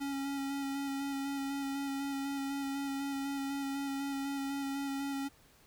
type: tone with vibrato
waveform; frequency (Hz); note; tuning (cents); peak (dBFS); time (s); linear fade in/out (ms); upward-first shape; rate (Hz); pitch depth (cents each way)
square; 276.5; C#4; -4; -35; 0-5.29; 20; square; 4; 14
effects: pink hiss -63 dBFS RMS until 5.66 s